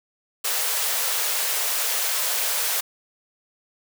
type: high-pass noise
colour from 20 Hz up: white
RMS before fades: -24 dBFS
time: 0.44-2.81 s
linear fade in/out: 10 ms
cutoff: 430 Hz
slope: 96 dB/octave
effects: none